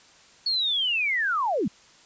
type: linear sweep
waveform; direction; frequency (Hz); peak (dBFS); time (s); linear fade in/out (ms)
sine; down; 4410 to 155.56; -22; 0.46-1.68; 5
effects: white hiss -54 dBFS RMS until 2.05 s + resampled to 16000 Hz